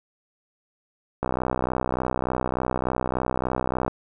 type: click train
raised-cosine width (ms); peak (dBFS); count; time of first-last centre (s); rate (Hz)
1; -10; 169; 1.23-3.88; 63.4
effects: none